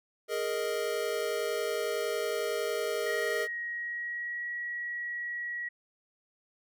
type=chord; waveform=square; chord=Ab suspended second; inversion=none; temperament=equal; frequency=415.3 / 466.2 / 622.3 Hz; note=Ab4 / Bb4 / Eb5; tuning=0 / 0 / 0 cents; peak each=-35 / -34 / -36 dBFS; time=0.28-3.48 s; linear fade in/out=50 ms
type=tone with pitch glide; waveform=sine; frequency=1890 to 1917.5 Hz; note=A#6 to A#6; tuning=+23 to +48 cents; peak=-33 dBFS; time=3.06-5.69 s; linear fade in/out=10 ms; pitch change=+25 cents; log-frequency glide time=3.61-4.47 s
effects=none